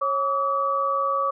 sine tone cluster, 548 / 1147 / 1267 Hz, C#5 / D6 / D#6, -20 / -41 / +31 cents, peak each -27 / -22 / -30 dBFS, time 0.01-1.31 s, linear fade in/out 10 ms, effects none

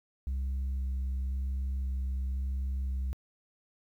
sine tone with vibrato, 65.8 Hz, C2, 10 cents sharp, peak -27 dBFS, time 0.27-3.13 s, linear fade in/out 0 ms, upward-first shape square, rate 0.96 Hz, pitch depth 10 cents each way, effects tanh soft clip ceiling -29 dBFS + 11-bit

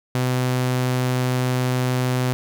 sawtooth tone, 126.8 Hz, B2, 46 cents sharp, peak -15 dBFS, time 0.15-2.33 s, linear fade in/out 0 ms, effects none

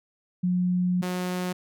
sine / sawtooth tone pair in turn, 180 / 181.15 Hz, F#3 / F#3, -47 / -36 cents, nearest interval unison, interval 11 cents, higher second, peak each -21 / -23 dBFS, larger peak first, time 0.43-1.02 / 1.02-1.53 s, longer first, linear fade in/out 10 ms, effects none

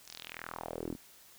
sawtooth tone with band-pass filter sweep, 41.2 Hz, E1, in tune, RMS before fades -43 dBFS, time 0.04-0.97 s, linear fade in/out 50 ms, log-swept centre 6600 to 240 Hz, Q 3, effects white hiss -58 dBFS RMS until 1.38 s

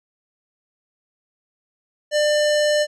square tone with low-pass filter, 597 Hz, D5, 28 cents sharp, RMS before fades -18 dBFS, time 2.11-2.87 s, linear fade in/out 50 ms, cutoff 6600 Hz, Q 1.5, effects none

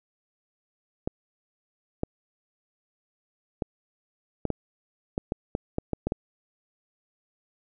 clicks, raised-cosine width 2 ms, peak -13 dBFS, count 12, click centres 1.075 / 2.034 / 3.622 / 4.453 / 4.503 / 5.179 / 5.321 / 5.551 / 5.784 / 5.933 / 6.07 / 6.121 s, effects none

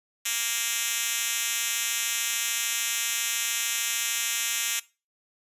5% pulse tone with high-pass filter, 233.1 Hz, A#3, in tune, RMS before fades -28 dBFS, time 0.25-4.8 s, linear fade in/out 10 ms, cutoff 4100 Hz, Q 0.78, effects noise-tail reverb RT60 0.3 s tail -20 dB re dry + resampled to 32000 Hz

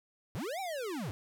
square linear two-way sweep, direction up then down, 82.41 to 797 to 82.41 Hz, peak -36 dBFS, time 0.35-1.11 s, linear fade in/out 0 ms, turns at 0.6 s, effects none

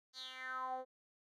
10% pulse tone with band-pass filter sweep, 258.5 Hz, C4, 21 cents flat, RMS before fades -44 dBFS, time 0.13-0.85 s, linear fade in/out 50 ms, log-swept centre 5000 to 530 Hz, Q 6.1, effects none

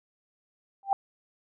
sine tone with exponential growth, 788 Hz, G5, 9 cents sharp, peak -16 dBFS, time 0.83-0.93 s, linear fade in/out 1 ms, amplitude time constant 21 ms, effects none

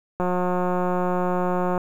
click train, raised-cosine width 1 ms, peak -11 dBFS, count 285, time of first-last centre 0.2-1.778 s, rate 180 Hz, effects 8-bit

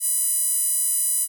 sawtooth tone with high-pass filter, 993 Hz, B5, 9 cents sharp, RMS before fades -22 dBFS, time 0-1.28 s, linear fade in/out 50 ms, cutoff 10000 Hz, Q 4.9, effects none

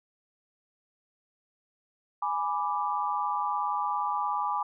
sine chord, G# diminished, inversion none, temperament equal, 830.6 / 987.8 / 1174.7 Hz, G#5 / B5 / D6, 0 / 0 / 0 cents, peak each -31 dBFS, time 2.22-4.63 s, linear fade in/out 5 ms, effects none

